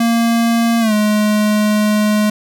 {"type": "tone with pitch glide", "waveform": "square", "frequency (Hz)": [231.6, 211.2], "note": ["A#3", "G#3"], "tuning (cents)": [-11, 29], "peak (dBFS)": -12, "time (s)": [0, 2.3], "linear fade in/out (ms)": 5, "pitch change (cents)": -160, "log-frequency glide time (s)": [0.8, 0.93], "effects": []}